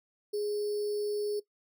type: tone with sample-and-hold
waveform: sine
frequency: 415.3 Hz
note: G#4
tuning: in tune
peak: -29 dBFS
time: 0.33-1.4 s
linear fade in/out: 10 ms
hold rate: 4900 Hz
effects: noise-tail reverb RT60 0.1 s tail -18 dB re dry